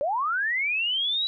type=linear sweep; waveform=sine; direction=up; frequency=535 to 3951 Hz; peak=-23 dBFS; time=0.01-1.27 s; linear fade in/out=0 ms; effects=none